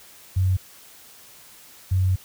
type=tone pair in turn; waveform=sine; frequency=93.3 / 93.3 Hz; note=F#2 / F#2; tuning=+15 / +15 cents; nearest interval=unison; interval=0 cents; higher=neither; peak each=-17 dBFS; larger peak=neither; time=0.36-0.57 / 1.91-2.16 s; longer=second; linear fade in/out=10 ms; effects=white hiss -48 dBFS RMS until 2.24 s